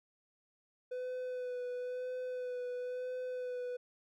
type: tone with vibrato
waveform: triangle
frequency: 500 Hz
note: B4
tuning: 21 cents sharp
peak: -35 dBFS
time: 0.91-3.77 s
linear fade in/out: 10 ms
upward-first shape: sine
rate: 0.99 Hz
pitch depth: 20 cents each way
effects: none